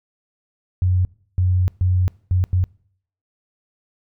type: tone bursts at uneven times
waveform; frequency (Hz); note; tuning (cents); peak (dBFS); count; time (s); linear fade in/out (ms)
sine; 91.3; F#2; -23; -14; 5; 0.82-1.05 / 1.38-1.68 / 1.81-2.08 / 2.31-2.44 / 2.53-2.64; 0
effects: noise-tail reverb RT60 0.6 s tail -23 dB re dry